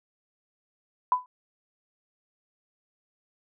sine tone with exponential decay, 1000 Hz, B5, 21 cents sharp, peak -15 dBFS, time 1.12-1.26 s, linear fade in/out 1 ms, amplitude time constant 30 ms, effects none

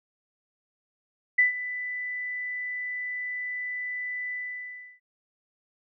sine tone with ADSR envelope, 1990 Hz, B6, 13 cents sharp, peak -15 dBFS, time 1.38-5 s, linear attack 10 ms, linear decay 130 ms, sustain -15 dB, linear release 680 ms, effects none

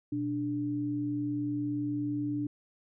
sine tone pair together, 123.49 / 293.7 Hz, B2 / D4, 0 / 0 cents, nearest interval octave + minor third, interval 1500 cents, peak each -37 / -30 dBFS, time 0.12-2.47 s, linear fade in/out 5 ms, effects none

